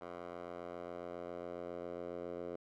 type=tone with band-pass filter sweep; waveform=10% pulse; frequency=87.31 Hz; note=F2; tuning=in tune; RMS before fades=-45 dBFS; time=0.01-2.56 s; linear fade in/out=5 ms; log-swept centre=810 to 500 Hz; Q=1.8; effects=none